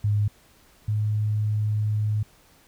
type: tone pair in turn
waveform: sine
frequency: 103.83 / 106.26 Hz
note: G#2 / G#2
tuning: 0 / +40 cents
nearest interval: unison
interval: 40 cents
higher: second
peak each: -19 / -21 dBFS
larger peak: first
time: 0.04-0.28 / 0.88-2.23 s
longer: second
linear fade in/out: 5 ms
effects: pink hiss -57 dBFS RMS until 2.67 s